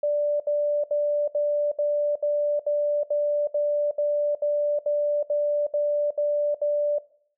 sine tone bursts, 587.3 Hz, D5, in tune, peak -20 dBFS, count 16, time 0.03-6.985 s, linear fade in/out 5 ms, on 370 ms, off 69 ms, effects noise-tail reverb RT60 0.6 s tail -19 dB re dry

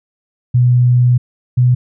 sine tone pair in turn, 123.47 / 124.47 Hz, B2 / B2, 0 / +14 cents, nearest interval unison, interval 14 cents, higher second, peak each -7 dBFS, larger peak neither, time 0.54-1.18 / 1.57-1.75 s, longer first, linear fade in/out 10 ms, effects none

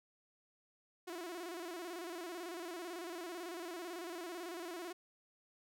sawtooth tone with vibrato, 346.6 Hz, F4, 13 cents flat, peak -39 dBFS, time 1.07-4.93 s, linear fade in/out 10 ms, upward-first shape square, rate 18 Hz, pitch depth 84 cents each way, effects none

